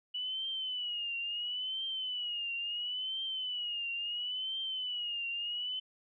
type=tone with vibrato; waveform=sine; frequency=2949 Hz; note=F#7; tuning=6 cents flat; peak=-34 dBFS; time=0.14-5.8 s; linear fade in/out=10 ms; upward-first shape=triangle; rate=0.73 Hz; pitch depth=120 cents each way; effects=none